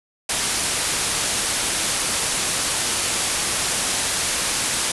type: low-pass noise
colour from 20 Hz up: white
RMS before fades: -23 dBFS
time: 0.29-4.92 s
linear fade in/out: 5 ms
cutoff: 11000 Hz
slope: 96 dB/octave
effects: none